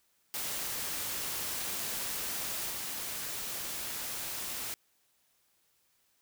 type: noise with level steps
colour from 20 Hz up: white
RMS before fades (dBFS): -36 / -38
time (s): 0.34-4.74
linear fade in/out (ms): 0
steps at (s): 2.7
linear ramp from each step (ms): 10
effects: white hiss -72 dBFS RMS until 6.21 s